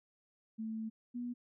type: tone pair in turn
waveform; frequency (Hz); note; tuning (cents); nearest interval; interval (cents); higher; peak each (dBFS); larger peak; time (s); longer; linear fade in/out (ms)
sine; 221.2 / 242.9; A3 / B3; +9 / -29; major second; 162; second; -37 / -37; neither; 0.58-0.9 / 1.14-1.34; first; 20
effects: none